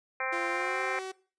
harmonic tone, 261.6 Hz, C4, in tune, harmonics 2 / 3 / 4 / 5 / 6 / 7 / 8 / 9, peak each -38 / -38 / -38 / -38 / -38 / -38 / -38 / -38 dBFS, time 0.2-0.99 s, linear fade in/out 2 ms
sawtooth tone with pitch glide, 344.9 to 378.3 Hz, F4 to F#4, -22 to +38 cents, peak -32 dBFS, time 0.32-1.12 s, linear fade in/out 10 ms, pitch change +160 cents, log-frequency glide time 0.5-0.81 s
effects noise-tail reverb RT60 0.4 s tail -21 dB re dry + resampled to 22050 Hz

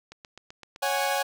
click train, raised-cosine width 0.2 ms, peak -26 dBFS, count 6, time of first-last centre 0.12-0.761 s, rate 7.8 Hz
sawtooth chord, C# suspended fourth, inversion none, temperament equal with one note detuned, 554.4 / 740 / 825.8 Hz, C#5 / F#5 / G#5, 0 / 0 / -10 cents, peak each -25 / -26 / -24 dBFS, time 0.82-1.23 s, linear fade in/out 10 ms
effects none

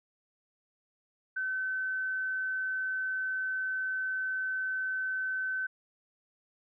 sine tone, 1526 Hz, G6, 47 cents flat, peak -30 dBFS, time 1.36-5.67 s, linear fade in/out 10 ms, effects none

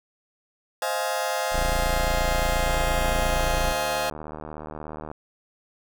sawtooth chord, F minor seventh, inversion second, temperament just, 523.8 / 628.6 / 698.5 / 838.1 Hz, C5 / Eb5 / F5 / Ab5, +2 / +18 / 0 / +16 cents, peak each -26 dBFS, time 0.82-4.1 s, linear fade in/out 2 ms
30% pulse tone, 28.62 Hz, A#0, 31 cents flat, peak -21 dBFS, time 1.51-3.75 s, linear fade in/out 50 ms
click train, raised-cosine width 1 ms, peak -22 dBFS, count 188, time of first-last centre 2.68-5.115 s, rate 76.8 Hz
effects none

